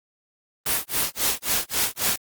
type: noise with tremolo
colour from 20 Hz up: white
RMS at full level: -21 dBFS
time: 0.66-2.16 s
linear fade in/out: 2 ms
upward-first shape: sine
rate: 3.7 Hz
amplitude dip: 100%
effects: Opus 24 kbps